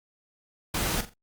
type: noise with echo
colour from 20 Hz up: pink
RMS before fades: -28 dBFS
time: 0.74-1.01 s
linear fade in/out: 5 ms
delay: 43 ms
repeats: 3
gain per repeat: -11 dB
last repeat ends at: 1.139 s
effects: Opus 48 kbps